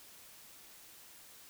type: silence
effects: white hiss -56 dBFS RMS until 1.49 s